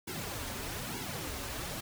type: noise with flanger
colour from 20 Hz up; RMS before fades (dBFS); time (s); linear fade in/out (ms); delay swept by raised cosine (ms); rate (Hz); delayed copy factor
pink; -39; 0.07-1.81; 10; 1.6 to 6.3; 1.1; -0.85
effects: none